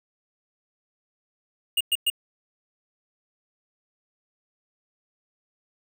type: tone bursts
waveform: square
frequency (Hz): 2842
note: F7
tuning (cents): +30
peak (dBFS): -20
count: 3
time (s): 1.77-2.101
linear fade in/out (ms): 5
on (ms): 37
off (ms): 110
effects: none